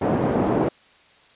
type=band-pass noise; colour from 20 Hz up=pink; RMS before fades=-21 dBFS; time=0.01-0.69 s; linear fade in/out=10 ms; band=200 to 610 Hz; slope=12 dB/octave; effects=white hiss -54 dBFS RMS until 1.35 s + resampled to 8000 Hz